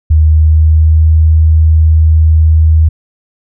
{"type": "tone with pitch glide", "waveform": "sine", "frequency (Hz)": [77.78, 79.14], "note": ["D#2", "D#2"], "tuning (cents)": [0, 30], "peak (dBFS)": -3, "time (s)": [0.1, 2.89], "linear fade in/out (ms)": 10, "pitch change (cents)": 30, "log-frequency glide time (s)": [0.26, 1.09], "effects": []}